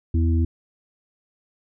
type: harmonic tone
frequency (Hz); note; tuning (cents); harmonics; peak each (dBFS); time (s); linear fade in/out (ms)
82.41; E2; 0; 1 / 3 / 4; -17 / -27 / -29; 0.14-0.45; 5
effects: none